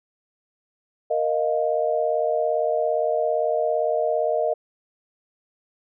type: chord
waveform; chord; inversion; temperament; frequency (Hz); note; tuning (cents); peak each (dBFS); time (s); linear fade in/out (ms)
sine; Bb suspended fourth; none; just; 466.2 / 621.6 / 699.2; Bb4 / Eb5 / F5; 0 / -2 / +2; -25 / -22 / -26; 1.1-4.54; 10
effects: none